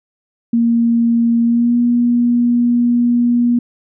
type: tone with pitch glide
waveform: sine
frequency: 233.1 to 240.1 Hz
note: A#3 to B3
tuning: 0 to -49 cents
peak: -10 dBFS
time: 0.53-3.59 s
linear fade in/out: 5 ms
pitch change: +51 cents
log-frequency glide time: 1.43-1.77 s
effects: none